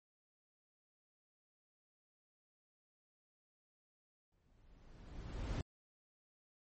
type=noise with exponential growth; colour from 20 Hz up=brown; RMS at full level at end=-36 dBFS; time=4.32-5.61 s; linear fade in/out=2 ms; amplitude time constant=280 ms; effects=MP3 32 kbps